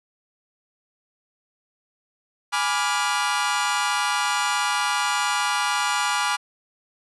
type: chord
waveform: sawtooth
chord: G# diminished seventh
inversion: none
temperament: equal with one note detuned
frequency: 830.6 / 987.8 / 1174.7 / 1409.9 Hz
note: G#5 / B5 / D6 / F6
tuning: 0 / 0 / 0 / +16 cents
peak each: -23 dBFS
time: 2.52-6.37 s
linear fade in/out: 20 ms
effects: resampled to 24000 Hz